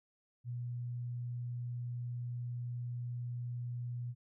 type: tone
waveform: sine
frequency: 121.4 Hz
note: B2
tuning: 29 cents flat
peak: -37 dBFS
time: 0.44-4.15 s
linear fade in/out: 50 ms
effects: none